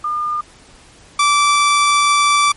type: tone pair in turn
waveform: sine / sawtooth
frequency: 1209 / 1163.8 Hz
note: D6 / D6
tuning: +50 / -16 cents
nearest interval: minor second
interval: 66 cents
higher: first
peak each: -17 / -7 dBFS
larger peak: second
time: 0.04-0.41 / 1.19-2.52 s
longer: second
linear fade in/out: 5 ms
effects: pink hiss -45 dBFS RMS until 2.56 s + MP3 48 kbps